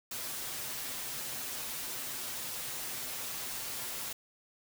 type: noise with comb filter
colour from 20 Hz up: white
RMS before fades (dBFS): -39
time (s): 0.11-4.13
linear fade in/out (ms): 5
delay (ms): 7.9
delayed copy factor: +0.6
effects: none